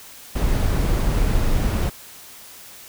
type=noise; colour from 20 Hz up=brown; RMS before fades=-19 dBFS; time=0.35-1.9 s; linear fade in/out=10 ms; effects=white hiss -42 dBFS RMS until 2.88 s